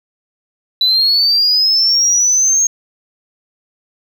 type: linear sweep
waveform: sine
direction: up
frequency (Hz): 3951 to 6520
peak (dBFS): -8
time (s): 0.81-2.67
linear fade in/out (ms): 2
effects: tanh soft clip ceiling -6 dBFS

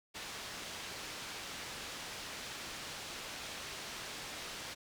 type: low-pass noise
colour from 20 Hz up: white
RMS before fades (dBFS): -45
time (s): 0.14-4.75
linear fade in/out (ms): 20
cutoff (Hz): 4900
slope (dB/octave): 12
effects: none

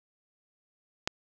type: click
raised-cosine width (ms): 0.2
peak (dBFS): -10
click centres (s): 1.075
effects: none

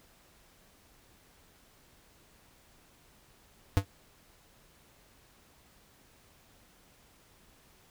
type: tone with exponential decay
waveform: square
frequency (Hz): 98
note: G2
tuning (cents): 0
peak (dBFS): -17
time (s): 3.77-3.85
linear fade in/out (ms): 0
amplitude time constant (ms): 17
effects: pink hiss -62 dBFS RMS until 7.9 s

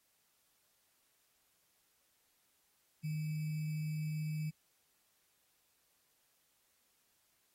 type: tone with sample-and-hold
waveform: sine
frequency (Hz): 154.2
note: D#3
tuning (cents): -15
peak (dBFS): -35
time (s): 3.03-4.51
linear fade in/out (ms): 20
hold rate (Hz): 2450
effects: white hiss -75 dBFS RMS until 7.54 s + AAC 48 kbps

